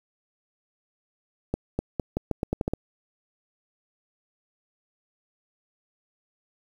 accelerating click train, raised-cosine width 2 ms, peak -12 dBFS, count 10, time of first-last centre 1.54-2.736 s, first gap 250 ms, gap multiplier 0.83, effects 8-bit

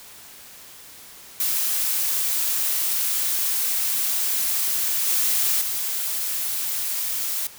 blue noise with level steps, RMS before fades -23 / -21 / -26 dBFS, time 1.4-7.47 s, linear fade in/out 2 ms, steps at 5.07 / 5.61 s, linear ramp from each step 5 ms, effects white hiss -44 dBFS RMS until 7.58 s

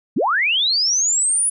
sine linear sweep, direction up, 146.83 to 10000 Hz, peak -15 dBFS, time 0.16-1.5 s, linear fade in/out 10 ms, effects none

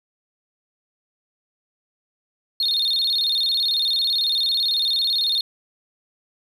triangle tone with vibrato, 3951 Hz, B7, in tune, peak -16 dBFS, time 2.6-5.41 s, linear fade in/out 2 ms, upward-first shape square, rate 18 Hz, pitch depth 140 cents each way, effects tanh soft clip ceiling -14 dBFS

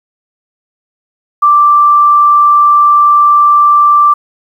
sine tone, 1174.7 Hz, D6, in tune, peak -3 dBFS, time 1.42-4.14 s, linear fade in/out 10 ms, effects 7-bit

